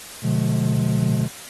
triangle chord, B diminished seventh, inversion none, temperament just, 123.47 / 148.16 / 177.8 / 213.4 Hz, B2 / D3 / F3 / Ab3, 0 / +16 / +31 / +47 cents, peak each -20 / -21 / -23 / -22 dBFS, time 0.22-1.29 s, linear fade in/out 50 ms, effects white hiss -38 dBFS RMS until 1.49 s + AAC 32 kbps

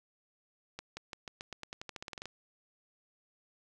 accelerating click train, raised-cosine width 0.2 ms, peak -24 dBFS, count 17, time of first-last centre 0.79-2.256 s, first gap 180 ms, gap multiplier 0.9, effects none

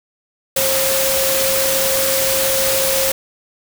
sine tone in noise, 535 Hz, C5, 38 cents sharp, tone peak -19 dBFS, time 0.56-3.12 s, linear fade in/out 5 ms, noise white, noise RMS -18 dBFS, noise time 0.56-3.12 s, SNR -4 dB, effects none

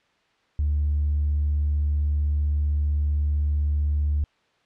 triangle tone with tanh clipping, 73.7 Hz, D2, 7 cents sharp, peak -20 dBFS, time 0.59-4.24 s, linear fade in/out 0 ms, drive 5 dB, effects white hiss -64 dBFS RMS until 4.65 s + low-pass 3000 Hz 12 dB/octave

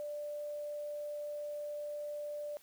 sine tone, 590 Hz, D5, 8 cents sharp, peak -38 dBFS, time 0-2.57 s, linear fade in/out 0 ms, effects white hiss -63 dBFS RMS until 2.62 s

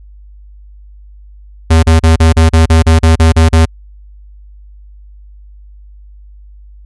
square tone bursts, 81 Hz, E2, 30 cents flat, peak -4 dBFS, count 12, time 1.7-3.656 s, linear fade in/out 10 ms, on 130 ms, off 36 ms, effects added 50 Hz sine -33 dBFS peak until 6.85 s + resampled to 24000 Hz

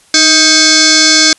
sine tone with frequency modulation, 310 Hz, D#4, 6 cents flat, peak -4 dBFS, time 0.14-1.33 s, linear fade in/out 2 ms, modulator 946 Hz, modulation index 6.6, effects white hiss -46 dBFS RMS until 1.38 s + resampled to 24000 Hz

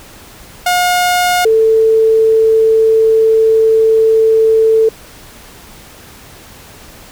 sawtooth / sine tone pair in turn, 717 / 444.1 Hz, F5 / A4, +45 / +16 cents, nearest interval minor sixth, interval 829 cents, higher first, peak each -6 dBFS, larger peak neither, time 0.66-1.45 / 1.45-4.89 s, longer second, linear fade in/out 5 ms, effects pink hiss -37 dBFS RMS until 7.11 s

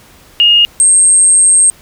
sine tone pair in turn, 2849 / 8456 Hz, F7 / C9, +34 / +17 cents, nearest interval octave + perfect fifth, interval 1883 cents, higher second, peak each -4 dBFS, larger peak neither, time 0.4-0.65 / 0.8-1.7 s, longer second, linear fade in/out 0 ms, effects pink hiss -42 dBFS RMS until 1.81 s

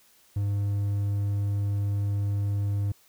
triangle tone, 101.1 Hz, G#2, 46 cents flat, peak -22 dBFS, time 0.36-2.92 s, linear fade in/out 5 ms, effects white hiss -60 dBFS RMS until 3.08 s

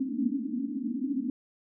white band-pass noise, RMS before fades -31 dBFS, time 0-1.3 s, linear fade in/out 2 ms, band 220 to 290 Hz, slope 96 dB/octave, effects none

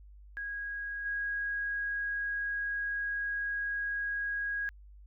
sine tone with level steps, 1646 Hz, G#6, 16 cents flat, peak -35 / -31 dBFS, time 0.37-4.69 s, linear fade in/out 0 ms, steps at 1.05 s, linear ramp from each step 10 ms, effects added 50 Hz sine -50 dBFS peak until 5.06 s

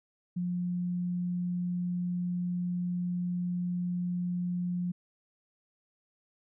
sine tone, 177.5 Hz, F3, 28 cents sharp, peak -29 dBFS, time 0.36-4.92 s, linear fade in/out 10 ms, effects none

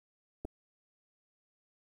clicks, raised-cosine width 2 ms, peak -27 dBFS, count 2, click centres 0.449 / 0.452 s, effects 10-bit

